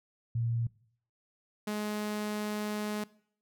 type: tone pair in turn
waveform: sine / sawtooth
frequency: 116.54 / 210.4 Hz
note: A#2 / G#3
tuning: 0 / +23 cents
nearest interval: minor seventh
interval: 1023 cents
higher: second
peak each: -28 dBFS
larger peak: neither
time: 0.35-0.67 / 1.67-3.04 s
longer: second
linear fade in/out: 5 ms
effects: noise-tail reverb RT60 0.6 s tail -21 dB re dry